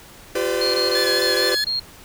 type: chord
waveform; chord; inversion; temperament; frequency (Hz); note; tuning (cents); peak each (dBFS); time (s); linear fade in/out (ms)
45% pulse; G dominant seventh; third; equal with one note detuned; 349.2 / 392 / 506.9 / 587.3; F4 / G4 / B4 / D5; 0 / 0 / +45 / 0; -27 / -25 / -23 / -29; 0.35-1.55; 5
type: tone bursts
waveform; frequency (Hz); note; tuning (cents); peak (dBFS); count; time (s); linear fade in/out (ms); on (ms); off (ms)
sine; 4242; C8; +23; -20; 8; 0.61-1.797; 5; 130; 21
type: tone with vibrato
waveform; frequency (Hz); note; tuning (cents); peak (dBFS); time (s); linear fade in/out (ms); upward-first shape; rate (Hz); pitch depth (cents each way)
sawtooth; 1718; A6; -42; -20; 0.95-1.64; 2; triangle; 4.4; 37
effects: pink hiss -44 dBFS RMS until 2.04 s